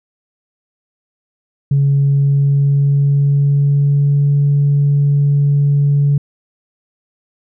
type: tone with pitch glide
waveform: sine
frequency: 139.9 to 142.84 Hz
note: C#3 to D3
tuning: +16 to -48 cents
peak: -8 dBFS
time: 1.71-6.18 s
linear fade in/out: 5 ms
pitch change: +36 cents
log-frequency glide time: 2.04-4.34 s
effects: tanh soft clip ceiling -6 dBFS